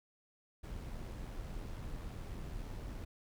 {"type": "noise with amplitude modulation", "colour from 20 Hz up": "brown", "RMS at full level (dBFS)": -42, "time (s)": [0.63, 3.05], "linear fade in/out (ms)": 10, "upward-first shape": "sine", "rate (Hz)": 83.6, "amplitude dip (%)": 35, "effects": []}